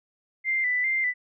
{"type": "tone with vibrato", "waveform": "sine", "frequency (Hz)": 2040, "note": "C7", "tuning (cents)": -44, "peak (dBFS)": -22, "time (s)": [0.44, 1.14], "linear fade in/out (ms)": 50, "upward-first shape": "square", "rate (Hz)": 2.5, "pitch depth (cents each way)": 45, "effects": []}